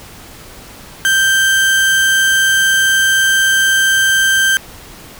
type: tone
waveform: 35% pulse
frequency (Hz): 1567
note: G6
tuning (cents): -1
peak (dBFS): -8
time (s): 1.05-4.57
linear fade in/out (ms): 0
effects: pink hiss -36 dBFS RMS until 5.19 s